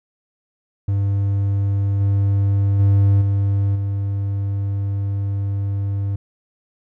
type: tone with level steps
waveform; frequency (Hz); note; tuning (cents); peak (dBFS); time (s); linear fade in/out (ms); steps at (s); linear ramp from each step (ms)
triangle; 99.5; G2; +26; -14 / -12 / -9 / -13 / -17; 0.88-6.16; 5; 2 / 2.79 / 3.21 / 3.75; 10
effects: none